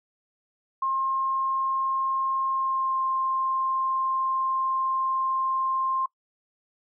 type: tone with pitch glide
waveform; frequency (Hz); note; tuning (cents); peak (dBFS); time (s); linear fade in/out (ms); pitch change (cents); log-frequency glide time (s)
sine; 1066 to 1055.6; C6 to C6; +32 to +15; -23; 0.82-6.06; 5; -17; 2.49-3.02
effects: noise-tail reverb RT60 0.1 s tail -23 dB re dry